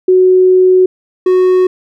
sine / triangle tone pair in turn, 370 / 368.5 Hz, F#4 / F#4, 0 / -7 cents, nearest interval unison, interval 7 cents, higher first, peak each -4 dBFS, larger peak neither, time 0.08-0.86 / 1.26-1.67 s, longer first, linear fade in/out 5 ms, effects none

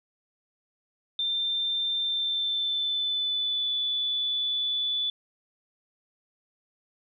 sine tone with pitch glide, 3580 to 3470 Hz, A7 to A7, +29 to -25 cents, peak -25 dBFS, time 1.19-5.1 s, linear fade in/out 2 ms, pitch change -54 cents, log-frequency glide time 1.99-3.73 s, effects none

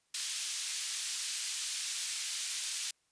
white band-pass noise, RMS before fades -37 dBFS, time 0.14-2.91 s, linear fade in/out 5 ms, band 2800 to 8500 Hz, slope 12 dB/octave, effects white hiss -75 dBFS RMS until 3.11 s + resampled to 22050 Hz

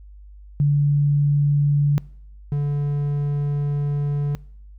sine / triangle tone pair in turn, 144.4 / 144.4 Hz, D3 / D3, -29 / -29 cents, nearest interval unison, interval 0 cents, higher neither, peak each -14 / -17 dBFS, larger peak first, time 0.6-1.98 / 2.52-4.35 s, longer second, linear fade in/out 0 ms, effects noise-tail reverb RT60 0.7 s tail -24 dB re dry + added 50 Hz sine -40 dBFS peak until 4.78 s

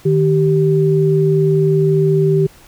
sine tone pair together, 154.22 / 388.6 Hz, D#3 / G4, -15 / -15 cents, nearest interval octave + major third, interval 1600 cents, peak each -13 dBFS, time 0.05-2.47 s, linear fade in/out 10 ms, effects pink hiss -45 dBFS RMS until 2.67 s

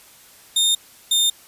sawtooth tone pair in turn, 3652 / 3631 Hz, A#7 / A#7, -36 / -46 cents, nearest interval unison, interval 10 cents, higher first, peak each -12 dBFS, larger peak neither, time 0.56-0.75 / 1.11-1.3 s, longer neither, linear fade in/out 5 ms, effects white hiss -48 dBFS RMS until 1.47 s + resampled to 32000 Hz

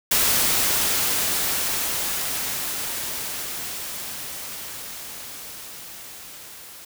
white noise with level ramp, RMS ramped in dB -19 to -42 dBFS, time 0.11-6.85 s, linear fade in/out 5 ms, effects none

